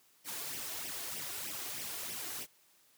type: noise with flanger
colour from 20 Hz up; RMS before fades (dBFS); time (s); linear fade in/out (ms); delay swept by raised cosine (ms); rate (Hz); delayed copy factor
white; -41; 0.24-2.47; 50; 0.35 to 2.85; 3.2; +0.65
effects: white hiss -67 dBFS RMS until 2.97 s + high-pass 100 Hz 12 dB/octave